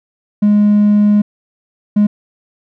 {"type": "tone bursts at uneven times", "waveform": "triangle", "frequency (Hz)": 207.7, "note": "G#3", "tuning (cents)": 0, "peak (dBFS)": -4, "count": 2, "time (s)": [[0.42, 1.22], [1.96, 2.07]], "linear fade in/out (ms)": 10, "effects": ["tanh soft clip ceiling -2 dBFS"]}